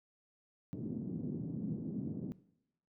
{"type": "band-pass noise", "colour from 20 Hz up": "white", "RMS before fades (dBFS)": -40, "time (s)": [0.73, 2.32], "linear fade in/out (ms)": 0, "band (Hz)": [130, 260], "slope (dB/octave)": 24, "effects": ["noise-tail reverb RT60 0.8 s tail -18 dB re dry"]}